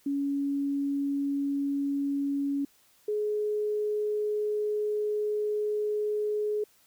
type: tone pair in turn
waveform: sine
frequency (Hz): 280.6 / 421.2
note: C#4 / G#4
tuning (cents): +21 / +24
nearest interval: perfect fifth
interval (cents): 703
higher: second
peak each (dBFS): -26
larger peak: neither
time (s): 0.06-2.65 / 3.08-6.64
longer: second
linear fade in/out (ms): 5
effects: white hiss -63 dBFS RMS until 6.86 s